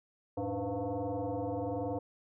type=tone with frequency modulation; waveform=sine; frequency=110 Hz; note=A2; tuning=in tune; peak=-32 dBFS; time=0.37-1.99 s; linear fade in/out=5 ms; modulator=199 Hz; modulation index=3.3; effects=none